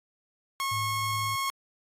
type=tone; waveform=sawtooth; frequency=1089 Hz; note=C#6; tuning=31 cents flat; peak=-24 dBFS; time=0.6-1.5 s; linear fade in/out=0 ms
type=tone with tremolo; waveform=sine; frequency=106.3 Hz; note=G#2; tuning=41 cents sharp; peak=-33 dBFS; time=0.71-1.36 s; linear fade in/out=10 ms; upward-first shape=triangle; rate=2.8 Hz; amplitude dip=30%
effects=AAC 48 kbps